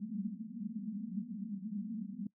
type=band-pass noise; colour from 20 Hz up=white; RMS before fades=-41 dBFS; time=0-2.27 s; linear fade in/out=5 ms; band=190 to 230 Hz; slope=96 dB/octave; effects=noise-tail reverb RT60 0.1 s tail -21 dB re dry